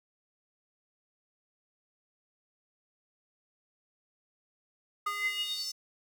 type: tone with high-pass filter sweep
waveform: square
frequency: 409.6 Hz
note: G#4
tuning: 24 cents flat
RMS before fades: -34 dBFS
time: 5.06-5.72 s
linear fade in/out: 10 ms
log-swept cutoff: 1300 to 5800 Hz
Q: 9.6
effects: none